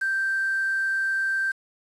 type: tone with quantisation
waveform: sine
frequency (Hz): 1568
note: G6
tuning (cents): 0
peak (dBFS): -22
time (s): 0.01-1.52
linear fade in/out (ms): 10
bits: 7
effects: resampled to 24000 Hz